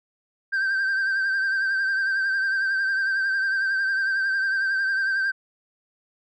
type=tone with vibrato; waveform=sine; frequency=1568 Hz; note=G6; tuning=in tune; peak=-18 dBFS; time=0.52-5.32 s; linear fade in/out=20 ms; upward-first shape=triangle; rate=11 Hz; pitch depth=50 cents each way; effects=tanh soft clip ceiling -20 dBFS